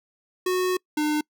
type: tone pair in turn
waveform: square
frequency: 367 / 301.6 Hz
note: F#4 / D4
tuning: -14 / +46 cents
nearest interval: minor third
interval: 340 cents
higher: first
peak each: -22 dBFS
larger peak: neither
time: 0.46-0.77 / 0.97-1.21 s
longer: first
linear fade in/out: 5 ms
effects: noise-tail reverb RT60 0.1 s tail -26 dB re dry